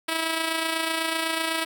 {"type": "tone with amplitude modulation", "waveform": "5% pulse", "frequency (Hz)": 324.8, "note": "E4", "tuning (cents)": -26, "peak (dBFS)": -11, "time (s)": [0.08, 1.65], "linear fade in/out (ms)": 10, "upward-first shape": "sine", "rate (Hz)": 28, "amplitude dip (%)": 45, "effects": []}